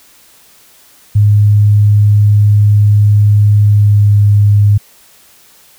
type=tone with pitch glide; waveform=sine; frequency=103.83 to 102.82 Hz; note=G#2 to G#2; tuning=0 to -17 cents; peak=-4 dBFS; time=1.15-4.78 s; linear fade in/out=10 ms; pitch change=-17 cents; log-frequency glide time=3.63-4.14 s; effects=white hiss -44 dBFS RMS until 5.78 s